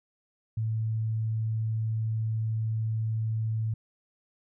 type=tone; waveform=sine; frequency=110.8 Hz; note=A2; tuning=13 cents sharp; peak=-26 dBFS; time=0.57-3.74 s; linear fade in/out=5 ms; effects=none